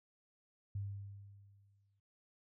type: tone with exponential decay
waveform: sine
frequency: 99.9 Hz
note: G2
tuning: 33 cents sharp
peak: -36 dBFS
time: 0.75-2 s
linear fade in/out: 5 ms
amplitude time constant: 270 ms
effects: none